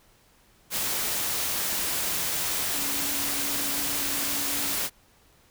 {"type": "tone in noise", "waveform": "sine", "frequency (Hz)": 282.6, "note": "C#4", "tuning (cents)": 34, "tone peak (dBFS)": -39, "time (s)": [2.72, 4.76], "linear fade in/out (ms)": 50, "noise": "white", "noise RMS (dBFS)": -28, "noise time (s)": [0.7, 4.9], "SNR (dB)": -14, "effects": ["pink hiss -60 dBFS RMS until 5.5 s"]}